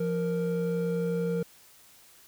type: tone pair together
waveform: triangle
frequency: 172.52 / 466.2 Hz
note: F3 / A#4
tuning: -21 / 0 cents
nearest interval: octave + perfect fourth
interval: 1721 cents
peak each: -27 / -27 dBFS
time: 0-1.43 s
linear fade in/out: 5 ms
effects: white hiss -56 dBFS RMS until 2.27 s